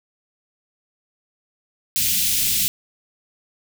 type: band-stop noise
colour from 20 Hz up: white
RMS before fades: -20 dBFS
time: 1.96-2.68 s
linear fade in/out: 0 ms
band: 220 to 2500 Hz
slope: 24 dB/octave
effects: none